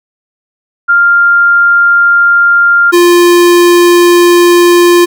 sine / square tone pair in turn, 1396.9 / 349.2 Hz, F6 / F4, 0 / 0 cents, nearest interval 2 octaves, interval 2400 cents, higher first, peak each -3 dBFS, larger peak neither, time 0.88-2.92 / 2.92-5.06 s, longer second, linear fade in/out 20 ms, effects none

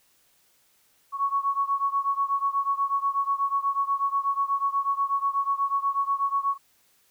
sine beating tone pair, 1108.7 / 1116.9 Hz, C#6 / C#6, 0 / +13 cents, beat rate 8.2 Hz, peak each -25 / -27 dBFS, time 1.12-6.58 s, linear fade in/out 50 ms, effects white hiss -64 dBFS RMS until 7.1 s

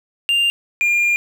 triangle tone pair in turn, 2794 / 2406 Hz, F7 / D7, 0 / +41 cents, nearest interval minor third, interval 259 cents, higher first, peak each -12 dBFS, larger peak neither, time 0.29-0.5 / 0.81-1.16 s, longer second, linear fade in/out 0 ms, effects none

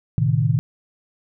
sine chord, A diminished, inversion none, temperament equal with one note detuned, 112.25 / 130.81 / 155.56 Hz, A2 / C3 / Eb3, +35 / 0 / 0 cents, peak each -20 dBFS, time 0.18-0.59 s, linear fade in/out 0 ms, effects none

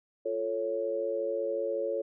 sine chord, F augmented, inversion none, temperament equal, 349.2 / 440 / 554.4 Hz, F4 / A4 / C#5, 0 / 0 / 0 cents, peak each -37 / -33 / -31 dBFS, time 0.25-2.02 s, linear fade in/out 10 ms, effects none

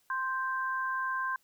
sine tone pair together, 1046.5 / 1569.1 Hz, C6 / G6, 0 / +1 cents, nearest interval perfect fifth, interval 701 cents, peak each -32 / -33 dBFS, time 0.1-1.36 s, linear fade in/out 2 ms, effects white hiss -70 dBFS RMS until 1.43 s

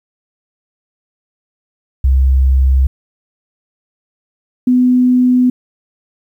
sine tone pair in turn, 66 / 250.4 Hz, C2 / B3, +16 / +24 cents, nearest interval octave + major seventh, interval 2308 cents, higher second, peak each -7 dBFS, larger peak neither, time 2.04-2.87 / 4.67-5.5 s, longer neither, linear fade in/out 5 ms, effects 8-bit

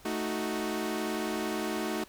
sawtooth chord, D# diminished, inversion second, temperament equal, 220 / 311.1 / 370 Hz, A3 / D#4 / F#4, 0 / 0 / 0 cents, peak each -31 dBFS, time 0.05-2.04 s, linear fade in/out 5 ms, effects pink hiss -55 dBFS RMS until 2.08 s

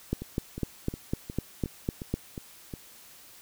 two click trains, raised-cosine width 3 ms, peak -23 / -14 dBFS, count 8 / 9, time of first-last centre 0.22-2.738 / 0.13-2.14 s, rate 2.78 / 3.98 Hz, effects white hiss -52 dBFS RMS until 3.41 s

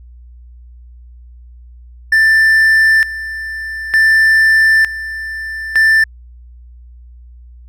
triangle tone with tremolo, 1774 Hz, A6, 14 cents sharp, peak -5 dBFS, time 2.12-6.04 s, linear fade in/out 5 ms, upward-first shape square, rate 0.55 Hz, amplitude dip 80%, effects added 60 Hz sine -35 dBFS peak until 7.68 s

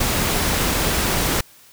pink noise, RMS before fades -20 dBFS, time 0-1.41 s, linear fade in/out 5 ms, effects white hiss -49 dBFS RMS until 1.72 s

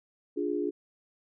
sine chord, D diminished, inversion none, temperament equal with one note detuned, 293.7 / 351.3 / 415.3 Hz, D4 / F4 / Ab4, 0 / +10 / 0 cents, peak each -32 dBFS, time 0.36-0.71 s, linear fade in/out 20 ms, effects none

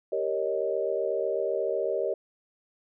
sine chord, Eb dominant seventh, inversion first, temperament equal, 392 / 466.2 / 554.4 / 622.3 Hz, G4 / Bb4 / Db5 / Eb5, 0 / 0 / 0 / 0 cents, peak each -31 dBFS, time 0.12-2.14 s, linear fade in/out 5 ms, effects none

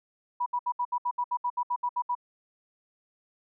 sine tone bursts, 976 Hz, B5, 21 cents flat, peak -25 dBFS, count 14, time 0.4-2.152 s, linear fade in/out 10 ms, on 62 ms, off 68 ms, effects none

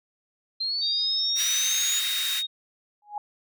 sine linear sweep, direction up, 4123 to 6900 Hz, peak -25 dBFS, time 0.6-2 s, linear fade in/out 10 ms
sine tone, 3729 Hz, A#7, in tune, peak -26 dBFS, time 0.81-2.47 s, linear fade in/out 20 ms
pink high-pass noise, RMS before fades -31 dBFS, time 1.35-2.43 s, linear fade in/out 50 ms, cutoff 1700 Hz, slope 24 dB/octave
sine tone with exponential growth, 830.6 Hz, G#5, in tune, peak -25 dBFS, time 3.02-3.18 s, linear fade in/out 2 ms, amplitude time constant 34 ms
effects none

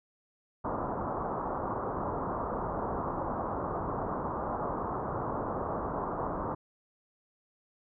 white low-pass noise, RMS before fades -34 dBFS, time 0.64-6.55 s, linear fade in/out 10 ms, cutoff 1200 Hz, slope 48 dB/octave, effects none

